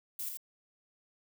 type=noise with echo; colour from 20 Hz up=violet; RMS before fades=-38 dBFS; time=0.19-0.29 s; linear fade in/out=2 ms; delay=82 ms; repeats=1; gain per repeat=-4 dB; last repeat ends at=0.372 s; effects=none